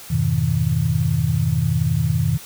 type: chord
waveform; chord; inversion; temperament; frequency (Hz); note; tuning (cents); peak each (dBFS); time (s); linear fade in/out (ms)
sine; F half-diminished seventh; none; just; 87.31 / 104.77 / 125.72 / 157.15; F2 / Ab2 / Cb3 / Eb3; 0 / +16 / +31 / +18; -24 / -24 / -21 / -20; 0.1-2.38; 10
effects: white hiss -39 dBFS RMS until 2.45 s